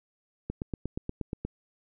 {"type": "click train", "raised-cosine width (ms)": 3, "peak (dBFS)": -19, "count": 9, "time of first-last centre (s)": [0.5, 1.45], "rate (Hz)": 8.42, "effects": []}